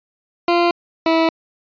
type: tone pair in turn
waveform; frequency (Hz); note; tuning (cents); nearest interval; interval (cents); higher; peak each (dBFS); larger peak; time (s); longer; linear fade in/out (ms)
20% pulse; 345.5 / 326.1; F4 / E4; -19 / -19; minor second; 100; first; -8; neither; 0.48-0.71 / 1.06-1.29; neither; 2
effects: resampled to 11025 Hz